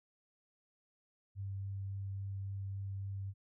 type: tone with vibrato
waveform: sine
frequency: 98 Hz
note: G2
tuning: in tune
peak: -38 dBFS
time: 1.35-3.34 s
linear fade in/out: 50 ms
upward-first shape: triangle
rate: 3.6 Hz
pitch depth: 9 cents each way
effects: none